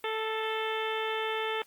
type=harmonic tone with a mistuned harmonic; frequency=440.4 Hz; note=A4; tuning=2 cents sharp; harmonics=1 / 2 / 3 / 4 / 5 / 6 / 7 / 8; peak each=-33 / -36 / -38 / -39 / -40 / -41 / -41 / -42 dBFS; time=0.04-1.62 s; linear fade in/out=2 ms; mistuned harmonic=5; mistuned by=-28 cents; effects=white hiss -62 dBFS RMS until 1.66 s + Opus 24 kbps